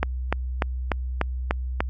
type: click train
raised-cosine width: 0.5 ms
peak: -6 dBFS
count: 7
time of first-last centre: 0.03-1.805 s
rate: 3.38 Hz
effects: added 63 Hz sine -26 dBFS peak until 1.89 s